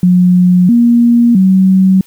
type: tone with pitch steps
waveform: sine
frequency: 180 / 236.9 / 189.1 Hz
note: F#3 / A#3 / F#3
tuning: -47 / +28 / +38 cents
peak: -4 dBFS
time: 0.03-2.01 s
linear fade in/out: 2 ms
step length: 660 ms
effects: white hiss -46 dBFS RMS until 2.06 s